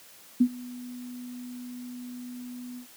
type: tone with ADSR envelope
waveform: sine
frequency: 246.9 Hz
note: B3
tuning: in tune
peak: -14 dBFS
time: 0.4-2.87 s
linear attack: 11 ms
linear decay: 67 ms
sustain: -23 dB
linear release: 95 ms
effects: white hiss -52 dBFS RMS until 2.96 s + high-pass 100 Hz 12 dB/octave